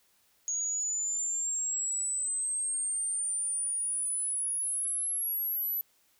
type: exponential sweep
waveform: sine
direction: up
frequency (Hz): 6645 to 12000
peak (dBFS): -29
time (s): 0.48-5.81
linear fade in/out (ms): 0
effects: white hiss -68 dBFS RMS until 6.19 s